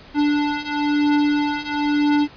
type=beating tone pair; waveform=square; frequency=292.9 / 293.9 Hz; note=D4 / D4; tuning=-5 / +1 cents; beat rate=1 Hz; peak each=-22 / -20 dBFS; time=0.14-2.28 s; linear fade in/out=50 ms; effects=pink hiss -44 dBFS RMS until 2.36 s + resampled to 11025 Hz